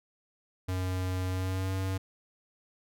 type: tone with pitch glide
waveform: square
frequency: 92.4 to 95.05 Hz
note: F#2 to F#2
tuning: -2 to +47 cents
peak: -30 dBFS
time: 0.68-1.98 s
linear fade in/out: 10 ms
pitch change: +49 cents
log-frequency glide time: 1.28-1.73 s
effects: none